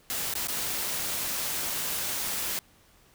white noise with dropouts, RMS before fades -31 dBFS, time 0.1-2.59 s, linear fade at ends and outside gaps 0 ms, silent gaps 0.338-0.353 / 0.471-0.484 s, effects pink hiss -60 dBFS RMS until 3.14 s

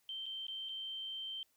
sine tone with dropouts, 3124 Hz, G7, 7 cents flat, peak -40 dBFS, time 0.09-1.43 s, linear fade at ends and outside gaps 1 ms, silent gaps 0.258-0.263 / 0.468-0.482 / 0.688-0.692 s, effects white hiss -75 dBFS RMS until 1.56 s

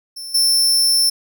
sawtooth tone with level steps, 5360 Hz, E8, 28 cents sharp, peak -26 / -10 dBFS, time 0.16-1.1 s, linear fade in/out 10 ms, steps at 0.34 s, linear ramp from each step 10 ms, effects none

